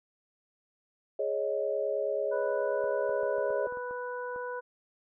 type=chord; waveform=sine; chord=Ab suspended fourth; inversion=none; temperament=just; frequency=415.3 / 553.7 / 623 Hz; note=Ab4 / Db5 / Eb5; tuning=0 / -2 / +2 cents; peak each=-33 / -31 / -33 dBFS; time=1.19-3.67 s; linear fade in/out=5 ms
type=harmonic tone; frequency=493.9 Hz; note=B4; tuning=in tune; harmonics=1 / 2 / 3; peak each=-36 / -39 / -41 dBFS; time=2.31-4.61 s; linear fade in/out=20 ms
type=clicks; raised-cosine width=1 ms; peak=-34 dBFS; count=10; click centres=2.841 / 3.094 / 3.232 / 3.383 / 3.505 / 3.672 / 3.724 / 3.772 / 3.91 / 4.361 s
effects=none